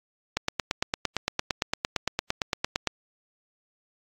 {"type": "click train", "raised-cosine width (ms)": 0.2, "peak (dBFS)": -7, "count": 23, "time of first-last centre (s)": [0.37, 2.873], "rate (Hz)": 8.79, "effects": ["AAC 48 kbps"]}